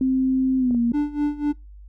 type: tone with pitch glide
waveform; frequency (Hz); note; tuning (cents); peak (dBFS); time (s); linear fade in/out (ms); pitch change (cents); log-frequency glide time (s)
sine; 261.6 to 235.8; C4 to A#3; 0 to +20; -17; 0.01-0.92; 2; -180; 0.58-0.79
type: clicks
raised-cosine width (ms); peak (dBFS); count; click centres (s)
2; -23; 2; 0.709 / 0.747
type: tone with tremolo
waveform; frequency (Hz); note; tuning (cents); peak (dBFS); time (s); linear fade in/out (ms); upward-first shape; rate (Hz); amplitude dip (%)
triangle; 293.7; D4; 0; -15; 0.93-1.53; 20; sine; 4; 85
effects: noise-tail reverb RT60 0.2 s tail -23 dB re dry + added 50 Hz sine -40 dBFS peak until 1.88 s